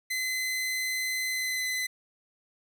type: tone with pitch glide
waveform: sawtooth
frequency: 2040 to 2022 Hz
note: C7 to B6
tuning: -44 to +40 cents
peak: -25 dBFS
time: 0.1-1.87 s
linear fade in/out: 10 ms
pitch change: -16 cents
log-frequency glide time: 1.3-1.7 s
effects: none